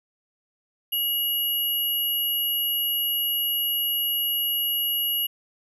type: tone pair together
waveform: sine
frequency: 2900 / 11600 Hz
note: F#7 / F#9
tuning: -35 / -35 cents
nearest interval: 2 octaves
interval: 2400 cents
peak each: -25 dBFS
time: 0.92-5.27 s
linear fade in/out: 10 ms
effects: none